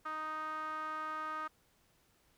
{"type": "tone with band-pass filter", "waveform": "sawtooth", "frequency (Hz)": 311.1, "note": "D#4", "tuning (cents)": 0, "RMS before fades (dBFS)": -40, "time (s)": [0.05, 1.48], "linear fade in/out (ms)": 10, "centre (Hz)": 1300, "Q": 6.2, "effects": ["pink hiss -71 dBFS RMS until 2.37 s"]}